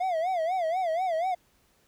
triangle tone with vibrato, 695 Hz, F5, 9 cents flat, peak -23 dBFS, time 0-1.35 s, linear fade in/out 10 ms, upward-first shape sine, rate 4.1 Hz, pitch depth 160 cents each way, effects pink hiss -66 dBFS RMS until 1.87 s

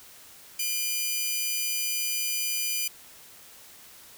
5% pulse tone pair together, 2400 / 3031 Hz, D7 / F#7, +37 / +41 cents, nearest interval major third, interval 404 cents, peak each -18 / -24 dBFS, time 0.59-2.88 s, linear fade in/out 5 ms, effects white hiss -50 dBFS RMS until 4.17 s

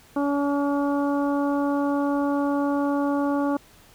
harmonic tone, 284.3 Hz, C#4, 44 cents sharp, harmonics 1 / 2 / 3 / 4 / 5, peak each -22 / -28 / -31 / -33 / -38 dBFS, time 0.16-3.57 s, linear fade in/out 5 ms, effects pink hiss -53 dBFS RMS until 3.94 s

